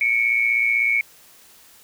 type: tone pair together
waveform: sine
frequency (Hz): 2207 / 2323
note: C#7 / D7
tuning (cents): -8 / -20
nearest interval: minor second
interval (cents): 88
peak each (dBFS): -18 / -21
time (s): 0.01-1.01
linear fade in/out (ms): 2
effects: white hiss -50 dBFS RMS until 1.83 s